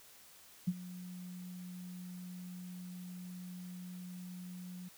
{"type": "tone with ADSR envelope", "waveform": "sine", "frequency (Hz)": 180.5, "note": "F#3", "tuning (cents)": -43, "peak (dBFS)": -27, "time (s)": [0.67, 4.89], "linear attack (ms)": 12, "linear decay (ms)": 44, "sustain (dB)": -17, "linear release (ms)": 12, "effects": ["white hiss -59 dBFS RMS until 4.97 s"]}